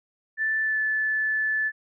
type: tone with pitch glide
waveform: sine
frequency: 1760 to 1740.8 Hz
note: A6 to A6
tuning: 0 to -19 cents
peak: -22 dBFS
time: 0.37-1.72 s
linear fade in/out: 50 ms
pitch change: -19 cents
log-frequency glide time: 0.62-0.79 s
effects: none